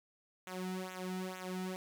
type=tone with flanger; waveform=sawtooth; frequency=185 Hz; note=F#3; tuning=in tune; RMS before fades=-41 dBFS; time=0.47-1.76 s; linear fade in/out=0 ms; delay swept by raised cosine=0.2 to 1.9 ms; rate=2.2 Hz; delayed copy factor=-0.9; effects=none